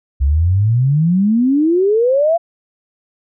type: exponential sweep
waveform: sine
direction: up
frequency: 65.3 to 695 Hz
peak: -10 dBFS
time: 0.2-2.38 s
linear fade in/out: 20 ms
effects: none